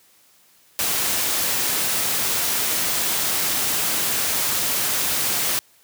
white noise, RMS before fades -22 dBFS, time 0.79-5.59 s, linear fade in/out 0 ms, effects white hiss -56 dBFS RMS until 5.83 s + high-pass 80 Hz 12 dB/octave

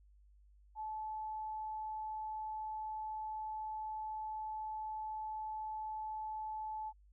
sine tone, 866 Hz, A5, 28 cents flat, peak -39 dBFS, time 0.75-6.93 s, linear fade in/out 50 ms, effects added 50 Hz sine -61 dBFS peak until 7.12 s

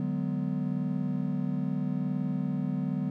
triangle chord, G# half-diminished seventh, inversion second, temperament just, 149.51 / 186.89 / 207.7 / 249.2 Hz, D3 / F#3 / G#3 / B3, +31 / +18 / 0 / +16 cents, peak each -31 / -30 / -35 / -31 dBFS, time 0-3.1 s, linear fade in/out 2 ms, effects none

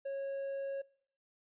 triangle tone, 549 Hz, C#5, 17 cents flat, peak -34 dBFS, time 0.05-0.82 s, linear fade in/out 10 ms, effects noise-tail reverb RT60 0.7 s tail -24 dB re dry + resampled to 8000 Hz

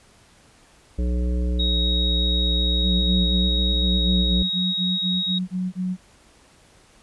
harmonic tone, 60.9 Hz, B1, 24 cents flat, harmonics 1 / 3 / 5 / 7 / 9, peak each -20 / -30 / -34 / -37 / -39 dBFS, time 0.98-4.43 s, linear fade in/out 10 ms
sine tone, 3780 Hz, A#7, 23 cents sharp, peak -22 dBFS, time 1.59-5.39 s, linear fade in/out 10 ms
sine tone bursts, 183.6 Hz, F#3, 13 cents flat, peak -22 dBFS, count 13, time 2.81-5.97 s, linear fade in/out 50 ms, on 220 ms, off 25 ms
effects pink hiss -54 dBFS RMS until 7.02 s + resampled to 24000 Hz

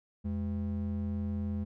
triangle ring-modulated tone, 146.83 Hz, D3, in tune, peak -26 dBFS, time 0.24-1.65 s, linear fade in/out 20 ms, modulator 61.6 Hz, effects none

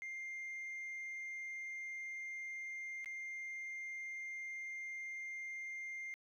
sine tone with dropouts, 2106 Hz, C7, 11 cents sharp, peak -40 dBFS, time 0.02-6.14 s, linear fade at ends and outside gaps 0 ms, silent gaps 3.045-3.059 s, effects tanh soft clip ceiling -41 dBFS + 13-bit

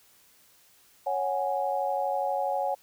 sine chord, C# suspended fourth, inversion none, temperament just, 554.4 / 739.2 / 831.5 Hz, C#5 / F#5 / G#5, 0 / -2 / +2 cents, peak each -30 dBFS, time 1.06-2.75 s, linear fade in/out 10 ms, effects white hiss -60 dBFS RMS until 2.82 s

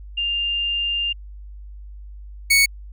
sine / sawtooth tone pair in turn, 2800 / 2222 Hz, F7 / C#7, +4 / +4 cents, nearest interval major third, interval 400 cents, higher first, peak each -20 / -9 dBFS, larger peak second, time 0.17-1.13 / 2.5-2.66 s, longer first, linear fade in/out 10 ms, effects added 50 Hz sine -35 dBFS peak until 2.92 s

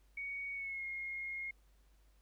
sine tone with pitch glide, 2237 to 2146 Hz, C#7 to C7, +15 to +43 cents, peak -39 dBFS, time 0.17-1.51 s, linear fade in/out 5 ms, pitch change -72 cents, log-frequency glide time 0.53-0.84 s, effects added 50 Hz sine -64 dBFS peak until 2.21 s + pink hiss -75 dBFS RMS until 2.21 s

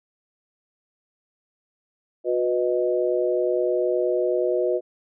sine chord, B major, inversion second, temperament equal with one note detuned, 363.2 / 493.9 / 622.3 Hz, F#4 / B4 / D#5, -32 / 0 / 0 cents, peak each -23 / -24 / -25 dBFS, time 2.24-4.81 s, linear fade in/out 50 ms, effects none

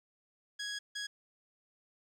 15% pulse tone bursts at uneven times, 1661.2 Hz, G#6, in tune, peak -30 dBFS, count 2, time 0.59-0.79 / 0.95-1.07 s, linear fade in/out 10 ms, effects low-pass 8000 Hz 12 dB/octave + 12-bit

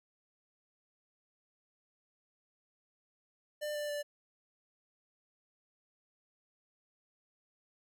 square tone with pitch steps, 597 / 591.2 / 585.4 Hz, D5 / D5 / D5, +28 / +11 / -6 cents, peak -36 dBFS, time 3.61-4.03 s, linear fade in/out 20 ms, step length 140 ms, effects none

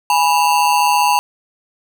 square ring-modulated tone, 907 Hz, A#5, 48 cents flat, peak -9 dBFS, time 0.1-1.19 s, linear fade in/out 0 ms, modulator 77.4 Hz, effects none

